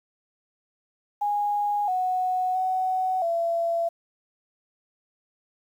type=tone with pitch steps; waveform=sine; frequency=824 / 738 / 747 / 675 Hz; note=G#5 / F#5 / F#5 / E5; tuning=-14 / -5 / +16 / +41 cents; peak=-22 dBFS; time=1.21-3.89 s; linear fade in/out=10 ms; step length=670 ms; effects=9-bit